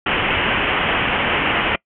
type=low-pass noise; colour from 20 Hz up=white; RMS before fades=-19 dBFS; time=0.06-1.76 s; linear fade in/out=5 ms; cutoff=3100 Hz; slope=96 dB/octave; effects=noise-tail reverb RT60 0.1 s tail -25 dB re dry